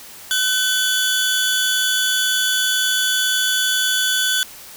sawtooth tone pair together, 1514 / 3432 Hz, F#6 / A7, +39 / -44 cents, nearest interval octave + major second, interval 1417 cents, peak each -16 dBFS, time 0.31-4.43 s, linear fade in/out 0 ms, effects white hiss -39 dBFS RMS until 4.76 s

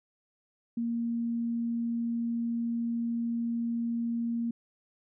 sine tone, 233.4 Hz, A#3, 2 cents sharp, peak -28 dBFS, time 0.77-4.51 s, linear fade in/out 5 ms, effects none

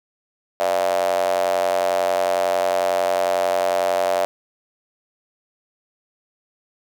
square tone with high-pass filter, 45.54 Hz, F#1, 27 cents flat, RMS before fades -20 dBFS, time 0.6-4.25 s, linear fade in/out 0 ms, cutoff 630 Hz, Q 9.1, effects none

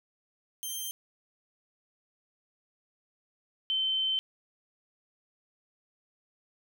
10% pulse / sine tone pair in turn, 3148 / 3085 Hz, G7 / G7, +7 / -28 cents, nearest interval unison, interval 35 cents, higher first, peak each -26 dBFS, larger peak neither, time 0.63-0.91 / 3.7-4.19 s, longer second, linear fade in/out 0 ms, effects none

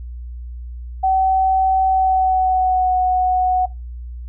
sine tone with pitch glide, 761 to 737.6 Hz, F#5 to F#5, +48 to -6 cents, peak -13 dBFS, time 1.03-3.66 s, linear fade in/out 10 ms, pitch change -54 cents, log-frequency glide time 1.86-2.95 s, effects noise-tail reverb RT60 0.2 s tail -20 dB re dry + added 60 Hz sine -28 dBFS peak until 4.28 s

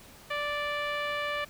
10% pulse tone with low-pass filter, 586 Hz, D5, 4 cents flat, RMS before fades -32 dBFS, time 0.3-1.45 s, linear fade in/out 10 ms, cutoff 2600 Hz, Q 0.86, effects pink hiss -52 dBFS RMS until 1.49 s

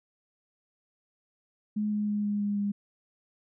sine tone with pitch steps, 210.7 / 209.1 / 207.6 / 206 / 204.5 / 202.9 Hz, G#3 / G#3 / G#3 / G#3 / G#3 / G#3, +25 / +12 / 0 / -14 / -26 / -40 cents, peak -26 dBFS, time 1.76-2.72 s, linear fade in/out 10 ms, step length 160 ms, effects none

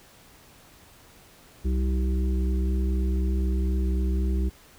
harmonic tone with a mistuned harmonic, 64 Hz, C2, 38 cents flat, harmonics 1 / 3 / 5 / 6, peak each -22 / -32 / -36 / -38 dBFS, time 1.64-4.5 s, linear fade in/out 20 ms, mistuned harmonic 1, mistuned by +18 cents, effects pink hiss -53 dBFS RMS until 4.78 s

